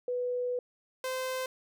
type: tone pair in turn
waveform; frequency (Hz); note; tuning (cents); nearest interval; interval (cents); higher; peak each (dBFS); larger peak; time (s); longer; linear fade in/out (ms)
sine / sawtooth; 493.9 / 516.7; B4 / C5; 0 / -22; minor second; 78; second; -29 / -28; second; 0.08-0.59 / 1.04-1.46; first; 2
effects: none